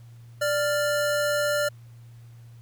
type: tone pair together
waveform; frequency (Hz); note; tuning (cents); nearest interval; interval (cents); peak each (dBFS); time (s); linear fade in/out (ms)
square; 588 / 1396.9; D5 / F6; +2 / 0; octave + minor third; 1498; -24 / -29; 0.41-1.69; 10
effects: added 117 Hz sine -44 dBFS peak until 2.61 s + pink hiss -62 dBFS RMS until 2.61 s